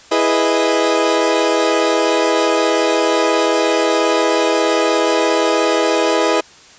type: chord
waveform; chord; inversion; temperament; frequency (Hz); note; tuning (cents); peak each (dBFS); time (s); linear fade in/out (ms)
30% pulse; E major seventh; none; equal; 329.6 / 415.3 / 493.9 / 622.3; E4 / G#4 / B4 / D#5; 0 / 0 / 0 / 0; -16; 0.11-6.41; 10
effects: white hiss -43 dBFS RMS until 6.78 s + resampled to 16000 Hz